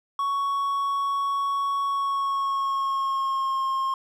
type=tone with pitch glide; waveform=triangle; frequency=1114 to 1069.9 Hz; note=C#6 to C6; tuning=+8 to +38 cents; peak=-21 dBFS; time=0.19-3.94 s; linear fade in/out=2 ms; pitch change=-70 cents; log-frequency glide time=1.85-3.64 s; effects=none